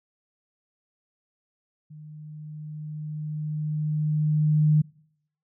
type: tone with level ramp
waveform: sine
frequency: 152.4 Hz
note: D#3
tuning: 36 cents flat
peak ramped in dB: -41 to -15 dBFS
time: 1.9-4.82 s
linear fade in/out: 10 ms
effects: noise-tail reverb RT60 0.7 s tail -26 dB re dry